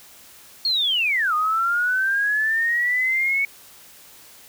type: linear two-way sweep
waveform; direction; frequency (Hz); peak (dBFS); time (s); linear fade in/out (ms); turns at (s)
sine; down then up; 4357 to 1218 to 2228; -18; 0.65-3.45; 2; 1.34
effects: white hiss -47 dBFS RMS until 4.48 s